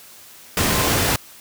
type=tone in noise; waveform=sine; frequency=1041 Hz; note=C6; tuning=9 cents flat; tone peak=-29 dBFS; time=0.69-0.95 s; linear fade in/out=2 ms; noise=pink; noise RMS=-18 dBFS; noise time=0.57-1.16 s; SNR=-14 dB; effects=white hiss -44 dBFS RMS until 1.4 s + high-pass 60 Hz 12 dB/octave